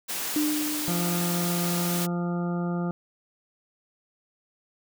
white high-pass noise, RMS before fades -31 dBFS, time 0.08-2.07 s, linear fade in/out 20 ms, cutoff 170 Hz, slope 12 dB/octave
sine tone with exponential decay, 301.5 Hz, D4, 46 cents sharp, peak -21 dBFS, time 0.36-2.07 s, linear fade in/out 2 ms, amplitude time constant 370 ms
harmonic tone, 174.2 Hz, F3, 4 cents flat, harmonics 1 / 2 / 3 / 4 / 5 / 7 / 8, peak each -26 / -34 / -39 / -39 / -43 / -41 / -45 dBFS, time 0.88-2.91 s, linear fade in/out 0 ms
effects none

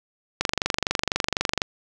click train, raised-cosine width 0.2 ms, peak -4 dBFS, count 30, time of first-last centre 0.41-1.618 s, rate 24 Hz, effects none

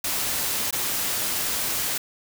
white noise with dropouts, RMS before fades -26 dBFS, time 0.04-1.98 s, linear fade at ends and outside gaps 5 ms, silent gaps 0.709-0.726 s, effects none

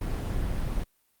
brown noise, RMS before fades -29 dBFS, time 0.01-0.84 s, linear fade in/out 5 ms, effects white hiss -70 dBFS RMS until 1.2 s + Opus 32 kbps

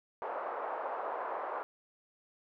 white band-pass noise, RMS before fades -38 dBFS, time 0.22-1.63 s, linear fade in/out 0 ms, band 480 to 1100 Hz, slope 24 dB/octave, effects none

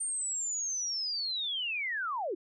sine linear sweep, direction down, 8870 to 311.1 Hz, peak -31 dBFS, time 0-2.35 s, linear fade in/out 10 ms, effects none

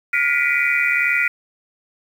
sine tone cluster, 1420 / 1936 / 2018 / 2296 / 2434 Hz, F6 / B6 / B6 / D7 / D#7, +28 / -35 / +37 / -40 / -39 cents, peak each -22 dBFS, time 0.13-1.28 s, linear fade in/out 5 ms, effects 7-bit

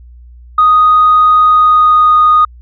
sine tone with pitch glide, 1244.5 to 1235.9 Hz, D#6 to D#6, 0 to -12 cents, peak -3 dBFS, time 0.58-2.45 s, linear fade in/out 5 ms, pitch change -12 cents, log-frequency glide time 1.46-2.18 s, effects tanh soft clip ceiling 0 dBFS + added 60 Hz sine -33 dBFS peak until 2.61 s

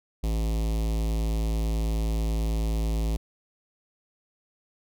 square tone with notch filter, 54.6 Hz, A1, 13 cents flat, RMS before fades -26 dBFS, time 0.23-3.17 s, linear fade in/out 10 ms, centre 1500 Hz, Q 0.68, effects none

